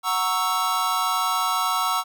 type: chord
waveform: square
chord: F# dominant seventh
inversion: none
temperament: equal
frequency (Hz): 740 / 932.3 / 1108.7 / 1318.5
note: F#5 / A#5 / C#6 / E6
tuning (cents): 0 / 0 / 0 / 0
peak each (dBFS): -30 / -29 / -27 / -25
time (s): 0.03-2.04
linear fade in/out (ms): 50
effects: none